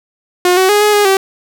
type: tone with pitch steps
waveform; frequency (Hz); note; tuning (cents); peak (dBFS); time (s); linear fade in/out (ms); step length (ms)
sawtooth; 359.1 / 375.8 / 414.4 / 419.6 / 412.8 / 386.1; F4 / F#4 / G#4 / G#4 / G#4 / G4; +48 / +27 / -4 / +18 / -10 / -26; -4; 0.45-1.17; 2; 120
effects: none